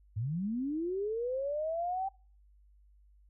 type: linear sweep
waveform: sine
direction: up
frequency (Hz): 98 to 784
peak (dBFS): -31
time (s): 0.16-2.09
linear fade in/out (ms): 10
effects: noise-tail reverb RT60 0.4 s tail -24 dB re dry + added 50 Hz sine -59 dBFS peak until 3.29 s

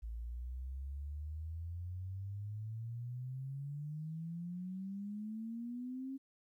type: exponential sweep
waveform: sine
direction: up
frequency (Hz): 55 to 271.7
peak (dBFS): -40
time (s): 0.02-6.18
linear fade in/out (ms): 20
effects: 13-bit

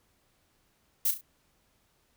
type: noise with echo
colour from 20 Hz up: violet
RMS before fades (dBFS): -26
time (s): 1.05-1.11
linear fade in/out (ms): 5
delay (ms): 34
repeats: 3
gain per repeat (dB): -8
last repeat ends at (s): 1.212
effects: pink hiss -70 dBFS RMS until 2.16 s

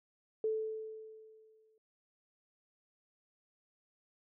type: tone with exponential decay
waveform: sine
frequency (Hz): 437.9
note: A4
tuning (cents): -8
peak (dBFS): -29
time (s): 0.44-1.78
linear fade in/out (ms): 2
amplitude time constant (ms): 290
effects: none

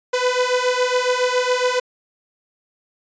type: beating tone pair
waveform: sawtooth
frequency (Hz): 496.6 / 503.8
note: B4 / B4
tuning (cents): +9 / +34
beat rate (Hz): 7.2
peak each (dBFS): -16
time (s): 0.13-1.8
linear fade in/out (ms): 10
effects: resampled to 16000 Hz

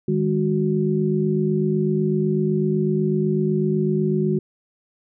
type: tone cluster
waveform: sine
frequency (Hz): 155.8 / 203.8 / 368.9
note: D#3 / G#3 / F#4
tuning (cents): +3 / -32 / -5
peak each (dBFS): -22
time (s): 0.08-4.39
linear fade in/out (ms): 5
effects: none

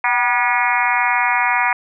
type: harmonic tone with a mistuned harmonic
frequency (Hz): 241.9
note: B3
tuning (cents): -36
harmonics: 3 / 4 / 5 / 6 / 7 / 8 / 9 / 10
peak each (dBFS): -23 / -19 / -24 / -25 / -24 / -23 / -21 / -25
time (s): 0.04-1.73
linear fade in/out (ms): 2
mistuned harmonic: 3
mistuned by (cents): +71
effects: none

